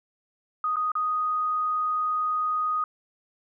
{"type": "tone with dropouts", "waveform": "sine", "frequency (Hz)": 1244.5, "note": "D#6", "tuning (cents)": 0, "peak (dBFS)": -23, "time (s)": [0.64, 2.84], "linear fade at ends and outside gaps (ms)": 2, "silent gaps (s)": [[0.759, 0.767], [0.918, 0.953]], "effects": []}